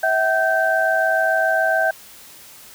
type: tone cluster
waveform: sine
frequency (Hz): 650 / 757 / 1557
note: E5 / F#5 / G6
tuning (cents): -24 / +39 / -12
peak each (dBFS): -19 / -22 / -19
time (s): 0.03-1.91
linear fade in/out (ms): 5
effects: white hiss -43 dBFS RMS until 2.74 s